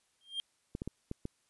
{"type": "tone with exponential growth", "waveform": "triangle", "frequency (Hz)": 3200, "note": "G7", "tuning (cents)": 35, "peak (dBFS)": -29, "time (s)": [0.21, 0.4], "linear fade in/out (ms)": 0, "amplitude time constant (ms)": 41}
{"type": "clicks", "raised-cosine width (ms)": 3, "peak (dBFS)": -24, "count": 5, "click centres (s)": [0.751, 0.819, 0.876, 1.114, 1.254]}
{"effects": ["white hiss -74 dBFS RMS until 1.49 s", "resampled to 24000 Hz"]}